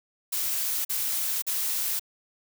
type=noise bursts; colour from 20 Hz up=blue; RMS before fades=-28 dBFS; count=3; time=0.32-1.996 s; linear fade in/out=10 ms; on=530 ms; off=43 ms; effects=none